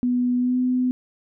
sine tone with pitch glide, 246.9 to 252.2 Hz, B3 to B3, 0 to +36 cents, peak -18 dBFS, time 0.03-0.91 s, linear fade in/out 0 ms, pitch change +36 cents, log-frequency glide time 0.38-0.58 s, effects none

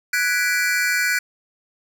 square chord, G# half-diminished seventh, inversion third, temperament equal with one note detuned, 1480 / 1661.2 / 1975.5 / 2337 Hz, F#6 / G#6 / B6 / D7, 0 / 0 / 0 / -9 cents, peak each -22 / -27 / -26 / -25 dBFS, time 0.13-1.19 s, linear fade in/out 5 ms, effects none

